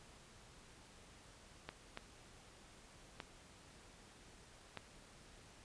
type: clicks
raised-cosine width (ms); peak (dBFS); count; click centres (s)
0.3; -28; 4; 1.69 / 1.974 / 3.202 / 4.773
effects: pink hiss -61 dBFS RMS until 5.64 s + resampled to 22050 Hz